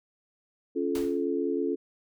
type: chord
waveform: sine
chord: Db augmented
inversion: none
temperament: just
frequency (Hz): 277.2 / 346.5 / 433.1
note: Db4 / F4 / A4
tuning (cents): 0 / -14 / -27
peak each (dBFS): -30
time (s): 0.75-1.76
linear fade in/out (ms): 20
type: noise with exponential decay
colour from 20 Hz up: pink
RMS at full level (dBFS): -36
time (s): 0.95-1.25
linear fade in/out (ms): 2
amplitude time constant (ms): 65
effects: none